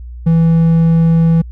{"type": "tone", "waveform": "triangle", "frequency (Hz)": 164.81, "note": "E3", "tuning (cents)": 0, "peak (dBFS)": -5, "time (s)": [0.26, 1.42], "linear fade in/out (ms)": 10, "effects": ["added 60 Hz sine -26 dBFS peak until 1.51 s"]}